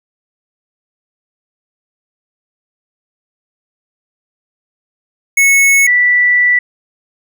square / sine tone pair in turn, 2200 / 1966.1 Hz, C#7 / B6, -14 / -8 cents, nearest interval major second, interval 194 cents, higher first, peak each -7 dBFS, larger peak neither, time 5.37-5.87 / 5.87-6.59 s, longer second, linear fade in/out 5 ms, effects none

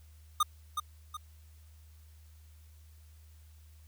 square tone with echo, 1225 Hz, D#6, 27 cents flat, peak -24 dBFS, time 0.4-0.43 s, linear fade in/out 5 ms, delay 370 ms, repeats 2, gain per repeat -7 dB, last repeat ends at 1.17 s, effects added 77 Hz sine -53 dBFS peak until 3.87 s + white hiss -67 dBFS RMS until 3.87 s

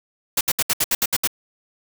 white noise bursts, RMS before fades -19 dBFS, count 9, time 0.37-1.274 s, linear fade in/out 5 ms, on 40 ms, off 68 ms, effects none

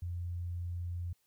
sine tone, 87.31 Hz, F2, in tune, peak -35 dBFS, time 0.02-1.13 s, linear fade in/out 5 ms, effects white hiss -75 dBFS RMS until 1.26 s

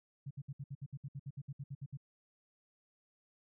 sine tone bursts, 138.59 Hz, C#3, in tune, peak -40 dBFS, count 16, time 0.26-1.973 s, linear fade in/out 10 ms, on 48 ms, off 63 ms, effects none

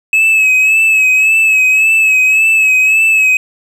triangle tone with vibrato, 2580 Hz, E7, 38 cents flat, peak -5 dBFS, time 0.13-3.37 s, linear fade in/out 2 ms, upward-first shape sine, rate 1.8 Hz, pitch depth 42 cents each way, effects none

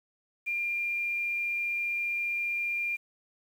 sine tone with quantisation, 2395 Hz, D7, 33 cents sharp, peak -28 dBFS, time 0.46-2.97 s, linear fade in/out 20 ms, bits 9, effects none

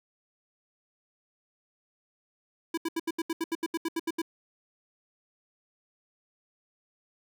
square tone bursts, 329.6 Hz, E4, in tune, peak -28 dBFS, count 14, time 2.74-4.218 s, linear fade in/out 5 ms, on 35 ms, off 76 ms, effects none

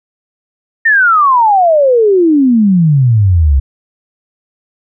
sine exponential sweep, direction down, 1851 to 64.7 Hz, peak -5 dBFS, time 0.85-3.6 s, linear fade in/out 10 ms, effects none

